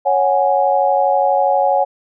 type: chord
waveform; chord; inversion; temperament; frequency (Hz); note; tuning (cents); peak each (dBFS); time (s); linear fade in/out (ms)
sine; C# suspended fourth; none; just; 554.4 / 739.2 / 831.5; C#5 / F#5 / G#5; 0 / -2 / +2; -16; 0.05-1.85; 20
effects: none